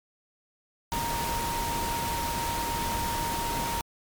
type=tone in noise; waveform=sine; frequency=932.3 Hz; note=A#5; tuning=in tune; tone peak=-30 dBFS; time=0.92-3.81 s; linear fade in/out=0 ms; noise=pink; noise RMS=-32 dBFS; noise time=0.92-3.81 s; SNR=-1 dB; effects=MP3 96 kbps